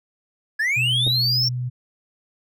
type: linear sweep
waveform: triangle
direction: up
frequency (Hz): 1661.2 to 5540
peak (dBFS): -17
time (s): 0.59-1.49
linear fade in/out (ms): 10
type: tone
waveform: sine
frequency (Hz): 124.5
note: B2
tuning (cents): +14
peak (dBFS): -23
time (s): 0.76-1.7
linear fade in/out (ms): 20
type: clicks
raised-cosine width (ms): 2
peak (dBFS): -18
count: 2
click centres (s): 1.067 / 1.076
effects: none